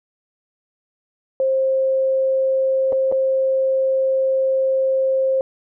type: tone with dropouts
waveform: sine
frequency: 530 Hz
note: C5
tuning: 22 cents sharp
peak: -15 dBFS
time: 1.4-5.41 s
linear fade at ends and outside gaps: 1 ms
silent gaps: 2.923-2.928 / 3.116-3.123 s
effects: none